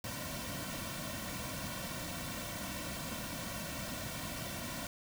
pink noise with comb filter, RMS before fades -41 dBFS, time 0.04-4.87 s, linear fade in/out 2 ms, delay 2.4 ms, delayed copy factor -0.9, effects none

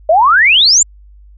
sine exponential sweep, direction up, 601 to 7530 Hz, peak -5 dBFS, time 0.09-0.83 s, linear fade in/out 5 ms, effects added 50 Hz sine -37 dBFS peak until 1.37 s

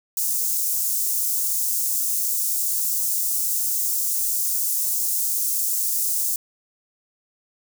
white high-pass noise, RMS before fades -23 dBFS, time 0.17-6.36 s, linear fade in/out 2 ms, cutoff 6400 Hz, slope 24 dB/octave, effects none

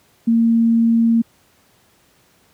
sine tone, 229.6 Hz, A#3, 26 cents flat, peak -11 dBFS, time 0.27-1.22 s, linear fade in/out 10 ms, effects pink hiss -56 dBFS RMS until 2.53 s + high-pass 80 Hz 12 dB/octave

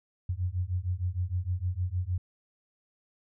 sine beating tone pair, 87.31 / 93.81 Hz, F2 / F#2, 0 / +24 cents, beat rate 6.5 Hz, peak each -31 dBFS, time 0.29-2.18 s, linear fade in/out 5 ms, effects none

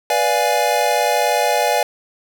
square chord, B diminished seventh, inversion none, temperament equal with one note detuned, 490.5 / 587.3 / 698.5 / 830.6 Hz, B4 / D5 / F5 / Ab5, -12 / 0 / 0 / 0 cents, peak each -23 / -21 / -21 / -20 dBFS, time 0.1-1.83 s, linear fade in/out 2 ms, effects none

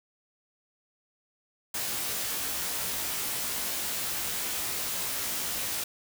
white noise with comb filter, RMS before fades -32 dBFS, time 1.74-5.84 s, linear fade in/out 5 ms, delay 17 ms, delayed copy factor +0.9, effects none

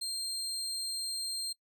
30% pulse tone, 4186 Hz, C8, in tune, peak -31 dBFS, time 0.01-1.53 s, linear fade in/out 10 ms, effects noise-tail reverb RT60 0.1 s tail -22 dB re dry

